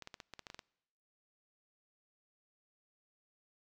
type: clicks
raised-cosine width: 0.2 ms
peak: -29 dBFS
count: 10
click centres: 0.023 / 0.074 / 0.142 / 0.202 / 0.337 / 0.393 / 0.468 / 0.501 / 0.545 / 0.592 s
effects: noise-tail reverb RT60 0.9 s tail -25 dB re dry